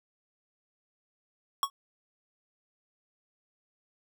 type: tone with exponential decay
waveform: square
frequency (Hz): 1108.7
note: C#6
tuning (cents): 0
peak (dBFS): -21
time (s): 1.63-1.7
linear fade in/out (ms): 1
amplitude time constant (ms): 15
effects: none